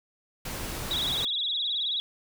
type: noise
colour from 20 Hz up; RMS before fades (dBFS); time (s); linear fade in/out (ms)
pink; -35; 0.45-1.25; 5
type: tone with vibrato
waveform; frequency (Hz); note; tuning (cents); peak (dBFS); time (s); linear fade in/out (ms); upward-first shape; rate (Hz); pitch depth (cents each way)
sine; 3593; A7; +36; -26; 0.91-2; 0; sine; 19; 150
effects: none